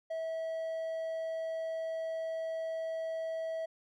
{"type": "tone", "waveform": "triangle", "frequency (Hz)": 649, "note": "E5", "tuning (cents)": -27, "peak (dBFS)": -32, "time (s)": [0.1, 3.66], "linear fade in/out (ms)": 10, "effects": []}